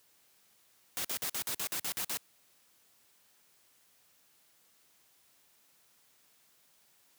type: noise bursts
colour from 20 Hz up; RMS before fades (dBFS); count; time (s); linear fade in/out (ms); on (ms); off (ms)
white; -35; 10; 0.97-2.171; 0; 76; 49
effects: white hiss -67 dBFS RMS until 7.18 s + high-pass 80 Hz 12 dB/octave